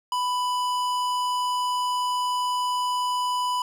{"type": "tone with tanh clipping", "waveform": "sine", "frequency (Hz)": 993, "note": "B5", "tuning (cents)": 9, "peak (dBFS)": -25, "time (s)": [0.12, 3.62], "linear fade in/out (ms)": 2, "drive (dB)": 18, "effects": []}